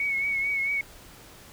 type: tone with vibrato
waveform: sine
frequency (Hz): 2217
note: C#7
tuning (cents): 0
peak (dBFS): -24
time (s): 0-0.81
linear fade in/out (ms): 2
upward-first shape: triangle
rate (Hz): 4.5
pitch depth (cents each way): 47
effects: pink hiss -49 dBFS RMS until 1.52 s